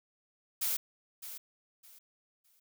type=noise with echo; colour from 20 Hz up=blue; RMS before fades=-32 dBFS; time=0.61-0.77 s; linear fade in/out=10 ms; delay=610 ms; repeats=3; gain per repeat=-12 dB; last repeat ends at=2.6 s; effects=none